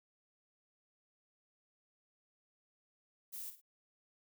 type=noise with echo; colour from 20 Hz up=violet; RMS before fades=-45 dBFS; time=3.32-3.51 s; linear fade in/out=20 ms; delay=53 ms; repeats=2; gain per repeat=-10 dB; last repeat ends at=3.616 s; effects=none